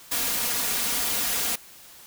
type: noise with comb filter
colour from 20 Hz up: white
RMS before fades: -26 dBFS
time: 0.11-1.56 s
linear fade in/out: 10 ms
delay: 4.2 ms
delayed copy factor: +0.6
effects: white hiss -48 dBFS RMS until 2.06 s